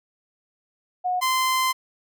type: tone pair in turn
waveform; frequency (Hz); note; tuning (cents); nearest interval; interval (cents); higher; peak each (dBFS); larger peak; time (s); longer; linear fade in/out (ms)
sine / sawtooth; 728 / 1036.4; F#5 / C6; -28 / -17; tritone; 611; second; -21 / -16; second; 1.04-1.21 / 1.21-1.73; second; 20
effects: none